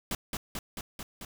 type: noise with echo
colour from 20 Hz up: pink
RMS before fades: -32 dBFS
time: 0.11-0.15 s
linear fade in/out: 2 ms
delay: 220 ms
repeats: 5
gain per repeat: -2 dB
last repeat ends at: 1.25 s
effects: none